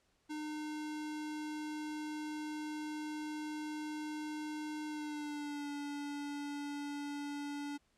square tone with pitch glide, 304.2 to 288.1 Hz, D#4 to D4, -39 to -33 cents, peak -40 dBFS, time 0.29-7.78 s, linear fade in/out 20 ms, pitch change -94 cents, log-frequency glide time 4.87-5.69 s, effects pink hiss -75 dBFS RMS until 7.97 s + low-pass 9000 Hz 12 dB/octave

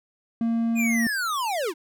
triangle tone, 230 Hz, A#3, 23 cents flat, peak -19 dBFS, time 0.41-1.07 s, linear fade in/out 2 ms
square linear sweep, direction down, 2508 to 284.9 Hz, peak -25 dBFS, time 0.75-1.74 s, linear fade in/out 50 ms
effects none

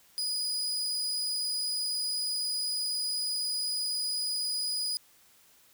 35% pulse tone, 4939 Hz, D#8, 14 cents flat, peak -28 dBFS, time 0.18-4.97 s, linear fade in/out 0 ms, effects white hiss -61 dBFS RMS until 5.73 s

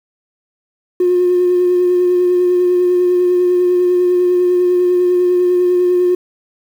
triangle tone with vibrato, 358.5 Hz, F4, 45 cents sharp, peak -6 dBFS, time 1-6.15 s, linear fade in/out 5 ms, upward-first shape sine, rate 10 Hz, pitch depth 17 cents each way, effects tanh soft clip ceiling -7 dBFS + 7-bit

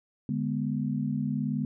sine chord, G# diminished, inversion second, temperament equal, 146.83 / 207.7 / 246.9 Hz, D3 / G#3 / B3, 0 / 0 / 0 cents, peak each -31 dBFS, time 0.29-1.65 s, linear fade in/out 2 ms, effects none

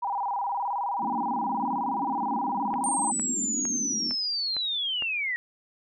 sine tone with vibrato, 880 Hz, A5, in tune, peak -26 dBFS, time 0.02-3.12 s, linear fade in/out 10 ms, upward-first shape square, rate 19 Hz, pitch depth 160 cents each way
white band-pass noise, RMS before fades -35 dBFS, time 0.98-4.15 s, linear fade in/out 50 ms, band 210 to 290 Hz, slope 48 dB/octave
click train, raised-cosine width 0.5 ms, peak -23 dBFS, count 6, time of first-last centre 2.74-5.023 s, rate 2.19 Hz
sine linear sweep, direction down, 8820 to 1875 Hz, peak -26 dBFS, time 2.84-5.36 s, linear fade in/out 0 ms
effects none

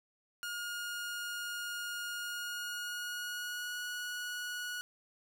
sawtooth tone with pitch glide, 1427 to 1460.4 Hz, F6 to F#6, +37 to -23 cents, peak -34 dBFS, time 0.43-4.81 s, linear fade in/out 0 ms, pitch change +40 cents, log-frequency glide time 2.15-3.86 s, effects none

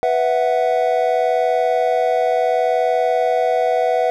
triangle chord, B suspended fourth, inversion none, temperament equal, 493.9 / 659.3 / 740 Hz, B4 / E5 / F#5, 0 / 0 / 0 cents, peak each -17 dBFS, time 0.03-4.1 s, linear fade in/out 0 ms, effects none

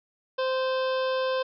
harmonic tone with a mistuned harmonic, 520 Hz, C5, 11 cents flat, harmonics 1 / 2 / 3 / 5 / 6 / 7 / 8 / 9 / 10, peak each -25 / -32 / -36 / -41 / -42 / -42 / -47 / -47 / -48 dBFS, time 0.38-1.43 s, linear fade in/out 10 ms, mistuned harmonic 7, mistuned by -35 cents, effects none

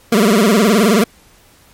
25% pulse tone with vibrato, 212.4 Hz, G#3, 39 cents sharp, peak -5 dBFS, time 0.12-1.04 s, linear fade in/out 5 ms, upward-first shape sine, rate 19 Hz, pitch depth 190 cents each way, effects pink hiss -48 dBFS RMS until 1.73 s + MP3 64 kbps

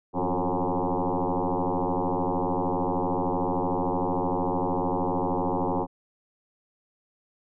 sine tone with frequency modulation, 277.2 Hz, C#4, in tune, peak -23 dBFS, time 0.13-5.87 s, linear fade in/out 50 ms, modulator 90.2 Hz, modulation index 7.7, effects none

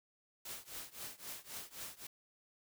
white noise with tremolo, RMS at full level -44 dBFS, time 0.45-2.07 s, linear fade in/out 5 ms, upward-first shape triangle, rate 3.8 Hz, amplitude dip 95%, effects none

